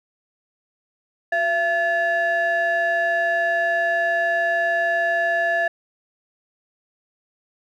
triangle ring-modulated tone, 523.3 Hz, C5, in tune, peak -13 dBFS, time 1.32-5.68 s, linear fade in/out 5 ms, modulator 1200 Hz, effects none

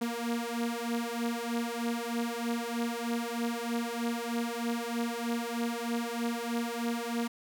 sawtooth beating tone pair, 233.1 / 236.3 Hz, A#3 / A#3, 0 / +24 cents, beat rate 3.2 Hz, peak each -30 dBFS, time 0.01-7.28 s, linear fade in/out 10 ms, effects none

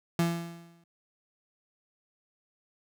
35% pulse tone with exponential decay, 169.2 Hz, E3, 45 cents sharp, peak -20 dBFS, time 0.19-0.84 s, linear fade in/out 2 ms, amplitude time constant 140 ms, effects none

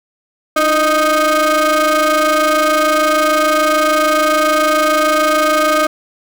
35% pulse ring-modulated tone, 313.8 Hz, D#4, 15 cents sharp, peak -6 dBFS, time 0.56-5.87 s, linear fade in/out 5 ms, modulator 928 Hz, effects none

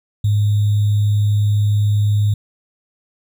sine tone with sample-and-hold, 103.83 Hz, G#2, in tune, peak -12 dBFS, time 0.24-2.34 s, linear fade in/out 5 ms, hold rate 3675 Hz, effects none

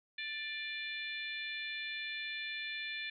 harmonic tone with a mistuned harmonic, 587.3 Hz, D5, in tune, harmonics 3 / 4 / 5 / 6 / 7, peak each -43 / -42 / -52 / -44 / -50 dBFS, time 0.18-3.1 s, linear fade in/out 5 ms, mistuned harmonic 4, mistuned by +24 cents, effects none

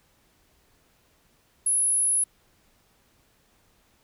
sine tone, 10548 Hz, E9, in tune, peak -20 dBFS, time 1.66-2.24 s, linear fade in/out 5 ms, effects pink hiss -64 dBFS RMS until 4.03 s

